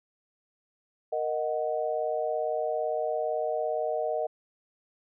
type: chord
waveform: sine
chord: D# minor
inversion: second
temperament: equal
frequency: 466.2 / 622.3 / 740 Hz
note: A#4 / D#5 / F#5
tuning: 0 / 0 / 0 cents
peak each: -32 / -29 / -33 dBFS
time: 1.12-4.27 s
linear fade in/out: 10 ms
effects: none